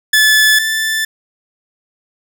sawtooth tone pair in turn, 1731 / 1760.2 Hz, A6 / A6, -29 / 0 cents, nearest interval unison, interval 29 cents, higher second, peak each -4 / -11 dBFS, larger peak first, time 0.13-0.59 / 0.59-1.05 s, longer neither, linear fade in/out 5 ms, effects none

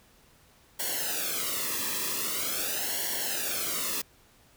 white noise with flanger, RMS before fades -31 dBFS, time 0.79-4.02 s, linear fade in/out 10 ms, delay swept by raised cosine 0.8 to 1.37 ms, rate 0.44 Hz, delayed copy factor -0.85, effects pink hiss -60 dBFS RMS until 4.56 s

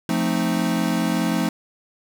square chord, F dominant seventh, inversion none, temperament equal, 174.61 / 220 / 261.6 / 311.1 Hz, F3 / A3 / C4 / Eb4, 0 / 0 / 0 / 0 cents, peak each -25 / -25 / -27 / -27 dBFS, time 0.09-1.49 s, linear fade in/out 2 ms, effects none

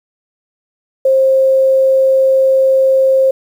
sine tone, 531 Hz, C5, 25 cents sharp, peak -7 dBFS, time 1.05-3.31 s, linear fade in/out 5 ms, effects 7-bit

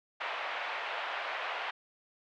pink band-pass noise, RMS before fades -37 dBFS, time 0.2-1.71 s, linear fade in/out 10 ms, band 650 to 3000 Hz, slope 24 dB/octave, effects none

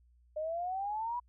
sine exponential sweep, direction up, 604 to 987.8 Hz, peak -33 dBFS, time 0.36-1.2 s, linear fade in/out 10 ms, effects added 60 Hz sine -62 dBFS peak until 1.28 s

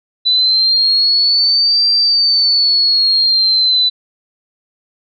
sine linear two-way sweep, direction up then down, 3978 to 4713 to 3978 Hz, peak -9 dBFS, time 0.25-3.9 s, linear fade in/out 20 ms, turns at 1.89 s, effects none

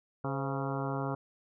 harmonic tone with a mistuned harmonic, 137.5 Hz, C#3, 14 cents flat, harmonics 1 / 2 / 3 / 4 / 5 / 6 / 7 / 8 / 9 / 10, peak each -35 / -38 / -40 / -41 / -42 / -43 / -43 / -44 / -45 / -45 dBFS, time 0.24-1.15 s, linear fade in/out 5 ms, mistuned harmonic 4, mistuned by -70 cents, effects none

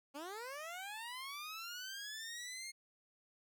15% pulse linear sweep, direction up, 269.1 to 2155 Hz, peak -38 dBFS, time 0.14-2.72 s, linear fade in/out 20 ms, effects none

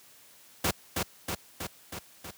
pink noise with echo, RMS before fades -26 dBFS, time 0.64-0.71 s, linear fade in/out 5 ms, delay 320 ms, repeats 5, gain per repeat -3 dB, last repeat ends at 2.31 s, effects white hiss -56 dBFS RMS until 2.37 s + high-pass 80 Hz 12 dB/octave

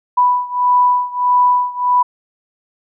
sine beating tone pair, 987.8 / 989.4 Hz, B5 / B5, 0 / +3 cents, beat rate 1.6 Hz, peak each -13 / -15 dBFS, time 0.17-2.03 s, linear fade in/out 10 ms, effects none

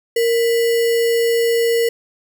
sine tone with sample-and-hold, 464.3 Hz, A#4, 7 cents flat, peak -13 dBFS, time 0.16-1.89 s, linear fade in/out 5 ms, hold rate 2450 Hz, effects none

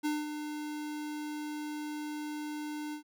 square tone with ADSR envelope, 300 Hz, D4, 37 cents sharp, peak -29 dBFS, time 0.03-3.03 s, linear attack 25 ms, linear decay 200 ms, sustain -8 dB, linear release 98 ms, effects none

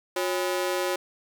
sawtooth ring-modulated tone, 455.1 Hz, A#4, 42 cents flat, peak -18 dBFS, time 0.16-0.96 s, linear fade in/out 5 ms, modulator 94.6 Hz, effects none

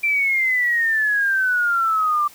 sine exponential sweep, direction down, 2361 to 1173 Hz, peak -16 dBFS, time 0.03-2.28 s, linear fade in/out 10 ms, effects white hiss -46 dBFS RMS until 2.34 s

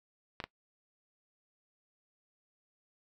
clicks, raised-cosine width 0.3 ms, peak -21 dBFS, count 2, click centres 0.402 / 0.44 s, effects noise-tail reverb RT60 0.1 s tail -20 dB re dry

